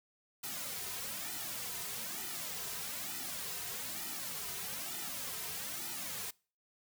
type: noise with flanger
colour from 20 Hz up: white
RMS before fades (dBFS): -41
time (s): 0.43-6.31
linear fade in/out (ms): 10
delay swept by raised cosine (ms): 1.8 to 3.6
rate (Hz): 1.1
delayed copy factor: -0.95
effects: noise-tail reverb RT60 0.4 s tail -25 dB re dry